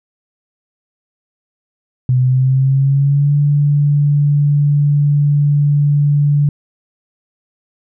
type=tone with pitch glide; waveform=sine; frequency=127.1 to 145.16 Hz; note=C3 to D3; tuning=-50 to -20 cents; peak=-9 dBFS; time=2.09-6.49 s; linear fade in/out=2 ms; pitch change=+230 cents; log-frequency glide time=2.19-3.35 s; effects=none